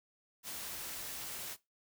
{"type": "noise", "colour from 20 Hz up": "white", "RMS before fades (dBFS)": -43, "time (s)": [0.43, 1.57], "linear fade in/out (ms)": 50, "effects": ["noise-tail reverb RT60 0.2 s tail -18 dB re dry"]}